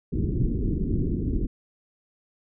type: low-pass noise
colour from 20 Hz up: pink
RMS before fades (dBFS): -25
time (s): 0.12-1.47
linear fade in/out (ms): 10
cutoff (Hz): 380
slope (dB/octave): 48
effects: none